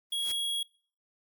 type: noise with exponential growth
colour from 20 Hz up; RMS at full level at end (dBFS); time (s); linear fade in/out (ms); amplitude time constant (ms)
white; -37; 0.1-0.32; 5; 47
type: tone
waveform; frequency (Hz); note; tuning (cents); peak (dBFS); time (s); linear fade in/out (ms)
square; 3314; G#7; -4; -30; 0.12-0.63; 5
effects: noise-tail reverb RT60 0.5 s tail -25 dB re dry